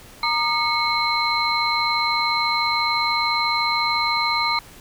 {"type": "tone cluster", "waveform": "sine", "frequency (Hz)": [931, 1214, 2185, 4093], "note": ["A#5", "D#6", "C#7", "C8"], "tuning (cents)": [-2, -43, -26, -39], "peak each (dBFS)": -24, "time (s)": [0.23, 4.59], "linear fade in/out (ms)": 2, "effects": ["pink hiss -45 dBFS RMS until 4.8 s"]}